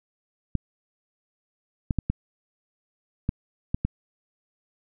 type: clicks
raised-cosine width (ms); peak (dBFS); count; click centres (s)
5; -11; 7; 0.553 / 1.908 / 1.987 / 2.1 / 3.291 / 3.745 / 3.85
effects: none